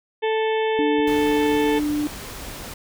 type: harmonic tone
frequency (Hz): 440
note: A4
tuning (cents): 0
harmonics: 1 / 2 / 4 / 5 / 6 / 7 / 8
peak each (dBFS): -20 / -26 / -32 / -34 / -36 / -37 / -38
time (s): 0.22-1.8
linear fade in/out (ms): 20
type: tone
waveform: sine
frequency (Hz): 296.7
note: D4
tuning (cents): +18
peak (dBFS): -20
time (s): 0.79-2.07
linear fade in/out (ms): 0
type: clicks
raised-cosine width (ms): 2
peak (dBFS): -27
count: 2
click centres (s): 0.986 / 1
type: noise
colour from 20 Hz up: pink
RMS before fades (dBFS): -35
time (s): 1.07-2.74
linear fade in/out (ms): 5
effects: none